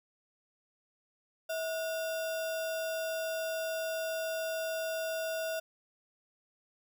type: tone with sample-and-hold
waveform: sine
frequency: 647 Hz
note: E5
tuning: 32 cents flat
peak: -32 dBFS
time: 1.49-5.6 s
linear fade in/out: 10 ms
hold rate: 2100 Hz
effects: none